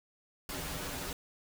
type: noise with comb filter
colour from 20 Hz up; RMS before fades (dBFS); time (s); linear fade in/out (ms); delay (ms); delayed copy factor
pink; -39; 0.49-1.13; 2; 9.2; -0.95
effects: none